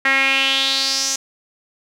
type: tone with band-pass filter sweep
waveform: sawtooth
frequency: 270 Hz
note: C#4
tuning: 45 cents flat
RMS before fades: -18 dBFS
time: 0.05-1.16 s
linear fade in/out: 5 ms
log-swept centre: 1900 to 6400 Hz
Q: 4.3
effects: none